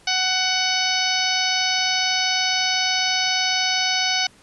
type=harmonic tone; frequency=746 Hz; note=F#5; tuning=14 cents sharp; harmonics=1 / 2 / 3 / 4 / 5 / 6 / 7 / 8; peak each=-27 / -28 / -26 / -26 / -28 / -26 / -27 / -29 dBFS; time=0.07-4.27 s; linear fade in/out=5 ms; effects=pink hiss -52 dBFS RMS until 4.42 s + resampled to 24000 Hz